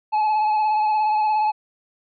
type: tone with vibrato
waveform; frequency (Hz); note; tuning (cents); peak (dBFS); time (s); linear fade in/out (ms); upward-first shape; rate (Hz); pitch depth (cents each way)
triangle; 855; A5; -50; -15; 0.12-1.52; 20; triangle; 17; 33
effects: resampled to 11025 Hz